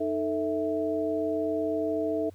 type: tone cluster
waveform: sine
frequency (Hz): 309.5 / 443 / 655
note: D#4 / A4 / E5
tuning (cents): -9 / +12 / -11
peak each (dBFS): -30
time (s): 0-2.3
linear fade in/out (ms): 10
effects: added 92 Hz sine -48 dBFS peak until 2.34 s + pink hiss -63 dBFS RMS until 2.34 s